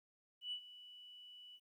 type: tone with ADSR envelope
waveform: sine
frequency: 2960 Hz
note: F#7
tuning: in tune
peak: -38 dBFS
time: 0.41-1.6 s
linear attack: 110 ms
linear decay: 79 ms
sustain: -16 dB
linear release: 52 ms
effects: tanh soft clip ceiling -34 dBFS + 13-bit